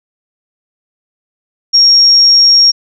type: tone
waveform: sine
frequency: 5570 Hz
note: F8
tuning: 5 cents flat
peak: -3 dBFS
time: 1.73-2.72 s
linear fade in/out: 20 ms
effects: none